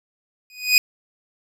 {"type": "tone with exponential growth", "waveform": "25% pulse", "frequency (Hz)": 2489, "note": "D#7", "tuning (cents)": 0, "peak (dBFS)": -4, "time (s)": [0.5, 0.78], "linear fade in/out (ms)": 1, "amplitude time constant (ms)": 59, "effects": []}